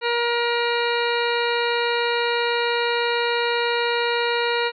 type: harmonic tone with a mistuned harmonic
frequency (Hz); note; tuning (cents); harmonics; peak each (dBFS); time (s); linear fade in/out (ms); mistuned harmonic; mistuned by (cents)
473.9; A#4; +28; 1 / 2 / 3 / 4 / 5 / 6 / 8 / 9; -23 / -26 / -28 / -29 / -30 / -31 / -32 / -33; 0.01-4.72; 50; 8; +24
effects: none